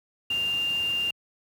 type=tone in noise; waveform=sine; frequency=2796 Hz; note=F7; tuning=1 cent sharp; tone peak=-24 dBFS; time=0.3-1.11 s; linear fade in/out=5 ms; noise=pink; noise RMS=-42 dBFS; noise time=0.3-1.11 s; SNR=+15 dB; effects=high-pass 80 Hz 12 dB/octave